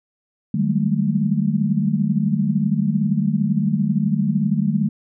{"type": "tone cluster", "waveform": "sine", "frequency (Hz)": [152.4, 189.6, 202.4, 220.2], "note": ["D#3", "F#3", "G#3", "A3"], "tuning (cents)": [-36, 43, -44, 2], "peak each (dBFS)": -22, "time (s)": [0.54, 4.89], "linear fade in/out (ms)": 5, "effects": []}